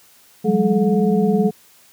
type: tone cluster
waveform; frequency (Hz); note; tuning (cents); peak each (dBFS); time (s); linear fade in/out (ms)
sine; 172.1 / 189.9 / 208.5 / 430.6 / 720; F3 / F#3 / G#3 / A4 / F#5; -25 / +45 / +7 / -37 / -47; -25 / -18 / -18 / -19 / -27; 0.44-1.51; 20
effects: white hiss -51 dBFS RMS until 1.92 s + high-pass 80 Hz 12 dB/octave